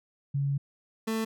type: tone pair in turn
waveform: sine / 30% pulse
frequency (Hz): 140 / 222.2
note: C#3 / A3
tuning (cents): +18 / +17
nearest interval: minor sixth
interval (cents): 799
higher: second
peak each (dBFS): -25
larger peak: neither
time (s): 0.34-0.58 / 1.07-1.25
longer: first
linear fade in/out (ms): 10
effects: none